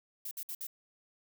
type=noise bursts; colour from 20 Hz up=violet; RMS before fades=-40 dBFS; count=4; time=0.25-0.669 s; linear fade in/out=5 ms; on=62 ms; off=57 ms; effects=none